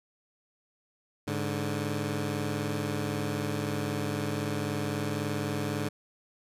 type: tone pair together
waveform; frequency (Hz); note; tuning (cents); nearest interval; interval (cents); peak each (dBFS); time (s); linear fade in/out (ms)
15% pulse; 103.83 / 145.61; G#2 / D3; 0 / -14; tritone; 586; -26; 1.27-5.89; 10
effects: resampled to 32000 Hz